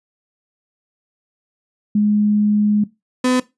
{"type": "tone pair in turn", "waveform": ["sine", "35% pulse"], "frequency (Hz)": [208.9, 252.9], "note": ["G#3", "B3"], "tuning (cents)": [10, 41], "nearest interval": "minor third", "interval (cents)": 331, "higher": "second", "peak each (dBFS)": -12, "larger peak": "neither", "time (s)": [[1.95, 2.84], [3.24, 3.4]], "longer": "first", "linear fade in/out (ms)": 5, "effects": ["noise-tail reverb RT60 0.2 s tail -18 dB re dry", "resampled to 24000 Hz"]}